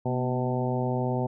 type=harmonic tone with a mistuned harmonic; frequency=126.6 Hz; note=B2; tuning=43 cents sharp; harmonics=1 / 2 / 3 / 4 / 5 / 6 / 7; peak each=-28 / -31 / -33 / -34 / -35 / -36 / -36 dBFS; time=0.05-1.27 s; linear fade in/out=10 ms; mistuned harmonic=2; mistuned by=-55 cents; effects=none